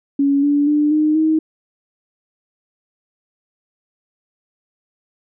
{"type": "tone with pitch steps", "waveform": "sine", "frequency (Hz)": [280.1, 288.5, 297.1, 306, 315.1], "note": ["C#4", "D4", "D4", "D#4", "D#4"], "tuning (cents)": [18, -31, 20, -29, 22], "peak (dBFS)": -12, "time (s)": [0.19, 1.39], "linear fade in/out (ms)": 5, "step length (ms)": 240, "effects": []}